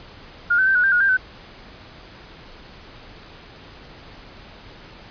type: tone with pitch steps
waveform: sine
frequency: 1420 / 1529 / 1558 / 1465 / 1577 / 1446 / 1588 / 1517 Hz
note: F6 / G6 / G6 / F#6 / G6 / F#6 / G6 / F#6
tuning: +28 / -44 / -11 / -18 / +10 / -40 / +22 / +43 cents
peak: -14 dBFS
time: 0.5-1.172 s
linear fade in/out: 10 ms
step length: 84 ms
effects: pink hiss -43 dBFS RMS until 5.1 s + resampled to 11025 Hz